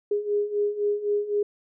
sine beating tone pair, 410 / 413.9 Hz, G#4 / G#4, -22 / -6 cents, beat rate 3.9 Hz, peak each -28 / -24 dBFS, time 0.11-1.43 s, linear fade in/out 5 ms, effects none

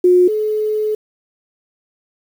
sine tone pair in turn, 360 / 428.1 Hz, F#4 / A4, -47 / -47 cents, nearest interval minor third, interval 300 cents, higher second, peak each -7 / -15 dBFS, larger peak first, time 0.04-0.28 / 0.28-0.95 s, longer second, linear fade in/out 5 ms, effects 7-bit

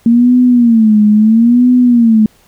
sine tone with vibrato, 229 Hz, A#3, 31 cents flat, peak -4 dBFS, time 0.06-2.26 s, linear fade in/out 2 ms, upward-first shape sine, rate 0.75 Hz, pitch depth 150 cents each way, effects pink hiss -49 dBFS RMS until 2.47 s

